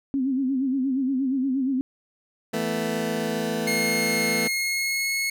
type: tone with vibrato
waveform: sine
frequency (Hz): 265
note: C4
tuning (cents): +22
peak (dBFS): -21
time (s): 0.14-1.81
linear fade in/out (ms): 0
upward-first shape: sine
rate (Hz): 8.5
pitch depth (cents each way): 86
type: chord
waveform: 20% pulse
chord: E suspended fourth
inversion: none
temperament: just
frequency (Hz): 164.81 / 219.8 / 247.2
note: E3 / A3 / B3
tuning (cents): 0 / -2 / +2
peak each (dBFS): -27 / -22 / -26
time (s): 2.53-4.48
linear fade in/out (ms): 10
type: tone with pitch glide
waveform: sawtooth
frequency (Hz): 2145 to 2180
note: C7 to C#7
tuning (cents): +42 to -29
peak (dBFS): -20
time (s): 3.67-5.3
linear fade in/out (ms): 5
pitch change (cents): +29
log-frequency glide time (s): 4.38-5.14
effects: none